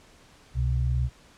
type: tone pair together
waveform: sine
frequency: 66.3 / 125.16 Hz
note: C2 / B2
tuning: +23 / +24 cents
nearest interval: major seventh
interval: 1101 cents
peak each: -24 / -26 dBFS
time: 0.54-1.1 s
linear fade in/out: 50 ms
effects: pink hiss -55 dBFS RMS until 1.37 s + low-pass 8000 Hz 12 dB/octave